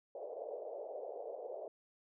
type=band-pass noise; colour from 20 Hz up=pink; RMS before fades=-45 dBFS; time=0.15-1.68 s; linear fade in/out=2 ms; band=450 to 680 Hz; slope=48 dB/octave; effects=none